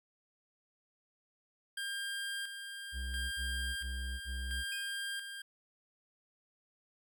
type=tone with tremolo; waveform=25% pulse; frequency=1600 Hz; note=G6; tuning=35 cents sharp; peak=-33 dBFS; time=1.77-5.42 s; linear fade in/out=5 ms; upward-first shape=square; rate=0.73 Hz; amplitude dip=50%
type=tone bursts; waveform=triangle; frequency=63.8 Hz; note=C2; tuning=43 cents flat; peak=-35 dBFS; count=4; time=2.92-4.646 s; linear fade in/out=50 ms; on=400 ms; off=42 ms
type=tone with exponential decay; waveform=sawtooth; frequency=2489 Hz; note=D#7; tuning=in tune; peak=-38 dBFS; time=4.72-5.03 s; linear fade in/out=2 ms; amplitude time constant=66 ms
effects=none